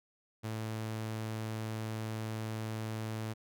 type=tone; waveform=sawtooth; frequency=110 Hz; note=A2; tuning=in tune; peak=-32 dBFS; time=0.43-3.34 s; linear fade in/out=20 ms; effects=none